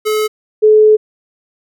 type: tone pair in turn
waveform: square / sine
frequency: 429.3 / 429.3 Hz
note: A4 / A4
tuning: -43 / -43 cents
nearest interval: unison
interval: 0 cents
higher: neither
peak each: -13 / -4 dBFS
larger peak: second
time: 0.05-0.28 / 0.62-0.97 s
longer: second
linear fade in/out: 20 ms
effects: none